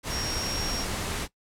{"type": "tone in noise", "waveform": "sine", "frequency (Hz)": 5580, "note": "F8", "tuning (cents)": -2, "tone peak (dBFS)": -32, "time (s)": [0.09, 0.86], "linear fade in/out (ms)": 50, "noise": "pink", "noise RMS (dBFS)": -31, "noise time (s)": [0.03, 1.28], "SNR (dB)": -4, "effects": ["noise-tail reverb RT60 0.1 s tail -18 dB re dry", "low-pass 11000 Hz 12 dB/octave"]}